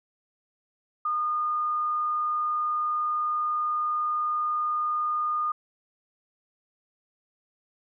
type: tone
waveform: sine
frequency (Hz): 1221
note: D#6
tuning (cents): -33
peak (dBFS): -24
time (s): 1.05-5.52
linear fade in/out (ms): 5
effects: none